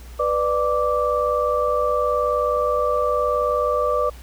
sine tone cluster, 494.9 / 594 / 1168 Hz, B4 / D5 / D6, +4 / +20 / -10 cents, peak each -22 dBFS, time 0.19-4.1 s, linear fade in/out 10 ms, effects added 60 Hz sine -37 dBFS peak until 4.22 s + pink hiss -47 dBFS RMS until 4.22 s

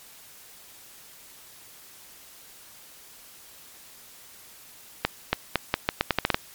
accelerating click train, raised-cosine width 0.3 ms, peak -4 dBFS, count 11, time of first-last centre 5.05-6.345 s, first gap 280 ms, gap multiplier 0.81, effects white hiss -49 dBFS RMS until 6.54 s + MP3 96 kbps

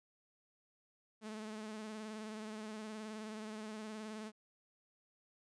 sawtooth tone with vibrato, 215.8 Hz, A3, 33 cents flat, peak -40 dBFS, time 1.21-4.32 s, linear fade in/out 50 ms, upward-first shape sine, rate 19 Hz, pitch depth 37 cents each way, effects resampled to 22050 Hz

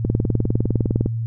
click train, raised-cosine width 3 ms, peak -6 dBFS, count 21, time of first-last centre 0.05-1.06 s, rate 19.8 Hz, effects added 114 Hz sine -21 dBFS peak until 1.26 s

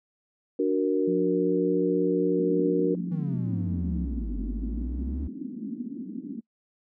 sine chord, D augmented, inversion none, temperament equal, 293.7 / 370 / 466.2 Hz, D4 / F#4 / A#4, 0 / 0 / 0 cents, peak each -26 dBFS, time 0.59-2.95 s, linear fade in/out 5 ms
sine tone with pitch glide, 179.3 to 176.12 Hz, F3 to F3, +46 to +15 cents, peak -29 dBFS, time 1.07-4.06 s, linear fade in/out 10 ms, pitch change -31 cents, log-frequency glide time 2.1-3.53 s
white band-pass noise, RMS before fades -36 dBFS, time 2.38-6.41 s, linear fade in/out 20 ms, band 210 to 280 Hz, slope 48 dB/octave
triangle exponential two-way sweep, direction down then up, 164.81 to 46.75 to 74 Hz, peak -27 dBFS, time 3.11-5.28 s, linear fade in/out 10 ms, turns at 4.4 s
effects noise-tail reverb RT60 0.1 s tail -26 dB re dry

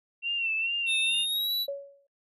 sine tone with vibrato, 2715 Hz, F7, 50 cents flat, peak -26 dBFS, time 0.22-1.26 s, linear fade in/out 50 ms, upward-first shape sine, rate 2.3 Hz, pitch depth 59 cents each way
square tone with pitch glide, 3651 to 3936 Hz, A#7 to B7, -37 to -7 cents, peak -27 dBFS, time 0.86-1.67 s, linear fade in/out 50 ms, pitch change +130 cents, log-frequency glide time 1.2-1.53 s
sine tone with exponential decay, 560 Hz, C#5, 18 cents sharp, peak -27 dBFS, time 1.68-2.07 s, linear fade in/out 5 ms, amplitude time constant 84 ms
effects noise-tail reverb RT60 0.1 s tail -20 dB re dry

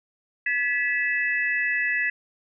sine tone cluster, 1706 / 1964 / 2613 Hz, G#6 / B6 / E7, +46 / -10 / -16 cents, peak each -26 / -24 / -31 dBFS, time 0.46-2.1 s, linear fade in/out 5 ms, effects none

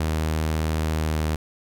sawtooth tone with pitch glide, 78.6 to 77.7 Hz, D#2 to D#2, +18 to -2 cents, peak -18 dBFS, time 0-1.36 s, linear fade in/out 5 ms, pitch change -20 cents, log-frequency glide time 0.98-1.19 s, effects none

